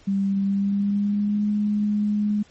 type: tone with pitch glide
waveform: sine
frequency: 196.6 to 208.3 Hz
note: G3 to G#3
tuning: +5 to +5 cents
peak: -19 dBFS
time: 0.07-2.43 s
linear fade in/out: 10 ms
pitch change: +100 cents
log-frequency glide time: 0.41-1.44 s
effects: pink hiss -54 dBFS RMS until 2.5 s + MP3 32 kbps